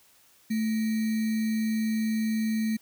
sine tone with sample-and-hold, 220 Hz, A3, in tune, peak -24 dBFS, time 0.5-2.77 s, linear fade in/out 10 ms, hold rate 2100 Hz, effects white hiss -60 dBFS RMS until 2.81 s

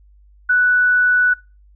sine tone, 1482 Hz, F#6, 2 cents sharp, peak -11 dBFS, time 0.49-1.34 s, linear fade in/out 10 ms, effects noise-tail reverb RT60 0.3 s tail -24 dB re dry + added 50 Hz sine -46 dBFS peak until 1.75 s

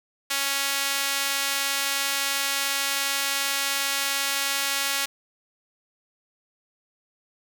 sawtooth tone with high-pass filter, 277.2 Hz, C#4, in tune, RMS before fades -26 dBFS, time 0.3-5.06 s, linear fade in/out 10 ms, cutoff 1900 Hz, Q 0.59, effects none

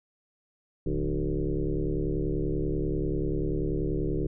sine tone with frequency modulation, 160.3 Hz, E3, 48 cents flat, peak -25 dBFS, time 0.86-4.27 s, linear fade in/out 5 ms, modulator 70.3 Hz, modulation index 3.9, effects none

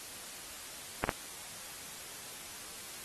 clicks, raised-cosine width 0.5 ms, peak -13 dBFS, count 2, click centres 1.04 / 1.092 s, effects white hiss -46 dBFS RMS until 3.04 s + AAC 32 kbps

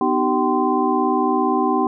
sine tone cluster, 249.9 / 307.5 / 385.4 / 768 / 1036 Hz, B3 / D#4 / G4 / G5 / C6, +21 / -20 / -29 / -36 / -17 cents, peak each -22 dBFS, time 0.01-1.87 s, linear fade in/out 2 ms, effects none

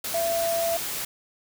sine tone in noise, 671 Hz, E5, 31 cents sharp, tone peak -23 dBFS, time 0.14-0.77 s, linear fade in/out 5 ms, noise white, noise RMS -31 dBFS, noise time 0.04-1.05 s, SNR +5 dB, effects none

